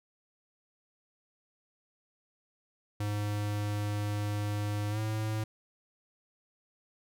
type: tone with pitch glide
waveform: square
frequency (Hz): 103.83 to 108.74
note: G#2 to A2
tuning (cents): 0 to -20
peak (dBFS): -31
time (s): 3-5.44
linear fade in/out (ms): 5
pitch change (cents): +80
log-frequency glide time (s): 4.9-4.99
effects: none